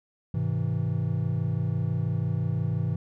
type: chord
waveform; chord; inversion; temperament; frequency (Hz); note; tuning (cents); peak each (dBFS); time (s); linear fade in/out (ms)
triangle; Ab augmented; none; just; 103.83 / 129.78 / 162.23; Ab2 / C3 / E3; 0 / -14 / -27; -27; 0.34-2.96; 5
effects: none